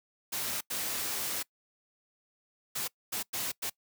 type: noise bursts at uneven times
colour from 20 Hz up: white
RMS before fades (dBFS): -34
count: 6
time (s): 0.32-0.61 / 0.7-1.43 / 2.75-2.88 / 3.12-3.23 / 3.33-3.52 / 3.62-3.7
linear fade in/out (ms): 10
effects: noise-tail reverb RT60 0.1 s tail -23 dB re dry + high-pass 80 Hz 12 dB/octave